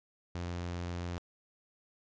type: tone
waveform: sawtooth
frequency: 87.4 Hz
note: F2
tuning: 2 cents sharp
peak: -32 dBFS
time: 0.35-1.18 s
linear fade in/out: 0 ms
effects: resampled to 16000 Hz